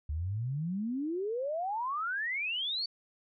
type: exponential sweep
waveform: sine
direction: up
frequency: 71 to 4593 Hz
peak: -31 dBFS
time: 0.09-2.86 s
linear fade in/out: 5 ms
effects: none